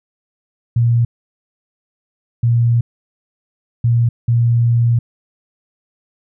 sine tone bursts at uneven times, 118 Hz, A#2, 22 cents sharp, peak -10 dBFS, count 4, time 0.76-1.05 / 2.43-2.81 / 3.84-4.09 / 4.28-4.99 s, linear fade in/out 5 ms, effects none

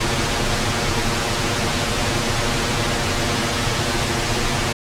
pink noise with comb filter, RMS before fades -20 dBFS, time 0-4.73 s, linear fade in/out 10 ms, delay 8.5 ms, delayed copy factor +1, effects low-pass 7000 Hz 12 dB/octave

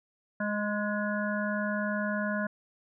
harmonic tone with a mistuned harmonic, 207.7 Hz, G#3, in tune, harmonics 1 / 3 / 5 / 7 / 8, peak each -31 / -34 / -39 / -35 / -38 dBFS, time 0.4-2.47 s, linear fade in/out 5 ms, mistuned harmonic 8, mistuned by +24 cents, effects none

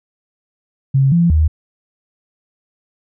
sine tone with pitch steps, 135.5 / 170.6 / 77.9 Hz, C#3 / F3 / D#2, -39 / -40 / +3 cents, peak -9 dBFS, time 0.94-1.48 s, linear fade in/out 10 ms, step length 180 ms, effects none

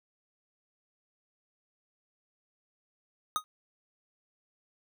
square tone with exponential decay, 1248 Hz, D#6, 5 cents sharp, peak -23 dBFS, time 3.36-3.44 s, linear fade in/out 0 ms, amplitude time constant 16 ms, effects none

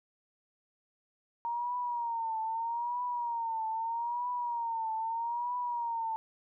sine tone with vibrato, 932.3 Hz, A#5, in tune, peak -31 dBFS, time 1.45-6.16 s, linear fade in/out 0 ms, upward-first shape triangle, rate 0.79 Hz, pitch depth 100 cents each way, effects none

